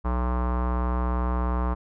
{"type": "tone with low-pass filter", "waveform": "square", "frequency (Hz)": 61.5, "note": "B1", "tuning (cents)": -7, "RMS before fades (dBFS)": -25, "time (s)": [0.04, 1.75], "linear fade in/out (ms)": 20, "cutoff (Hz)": 1100, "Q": 3.7, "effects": []}